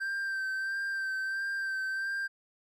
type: tone with vibrato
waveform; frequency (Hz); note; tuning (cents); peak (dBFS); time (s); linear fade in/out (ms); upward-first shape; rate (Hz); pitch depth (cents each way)
triangle; 1568; G6; 0; -29; 0-2.28; 20; sine; 1.5; 25
effects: none